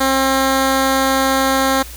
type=tone; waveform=10% pulse; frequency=267.1 Hz; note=C4; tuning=36 cents sharp; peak=-5 dBFS; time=0-1.83 s; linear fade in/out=10 ms; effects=added 60 Hz sine -33 dBFS peak until 1.96 s + white hiss -36 dBFS RMS until 1.96 s